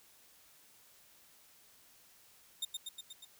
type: tone with echo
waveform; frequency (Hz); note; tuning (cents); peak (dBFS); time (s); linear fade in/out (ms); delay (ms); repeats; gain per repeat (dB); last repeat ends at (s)
sawtooth; 3659; A#7; -33; -31; 2.62-2.65; 5; 120; 5; -3; 3.25
effects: white hiss -63 dBFS RMS until 3.39 s